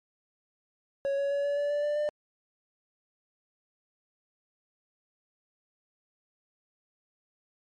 triangle tone with pitch steps, 554.4 / 560.2 / 566 / 572 / 577.9 / 584 / 590.1 / 596.3 Hz, C#5 / C#5 / C#5 / D5 / D5 / D5 / D5 / D5, 0 / +18 / +36 / -46 / -28 / -10 / +8 / +26 cents, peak -24 dBFS, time 1.05-2.09 s, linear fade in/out 0 ms, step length 130 ms, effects MP3 48 kbps

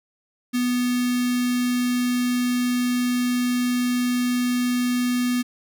square tone with notch filter, 246.5 Hz, B3, 3 cents flat, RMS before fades -22 dBFS, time 0.53-5.43 s, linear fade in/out 20 ms, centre 710 Hz, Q 0.63, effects none

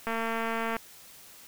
click train, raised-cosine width 0.5 ms, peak -17 dBFS, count 159, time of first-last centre 0.07-0.766 s, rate 227 Hz, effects white hiss -51 dBFS RMS until 1.47 s

